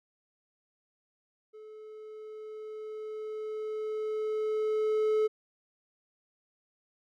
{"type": "tone with level ramp", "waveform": "triangle", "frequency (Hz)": 431.5, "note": "A4", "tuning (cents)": -34, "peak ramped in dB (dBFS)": [-44, -21], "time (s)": [1.53, 5.28], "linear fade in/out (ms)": 20, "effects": []}